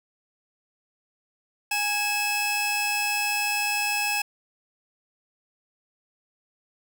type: tone pair together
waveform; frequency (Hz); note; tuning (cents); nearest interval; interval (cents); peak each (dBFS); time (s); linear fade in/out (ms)
sawtooth; 826.6 / 2600; G#5 / E7; -8 / -24; octave + minor sixth; 1984; -24 / -22; 1.71-4.22; 5
effects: none